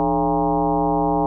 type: tone with frequency modulation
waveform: sine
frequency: 554.4 Hz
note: C#5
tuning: in tune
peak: -16 dBFS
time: 0-1.26 s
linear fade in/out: 0 ms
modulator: 128 Hz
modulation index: 3
effects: none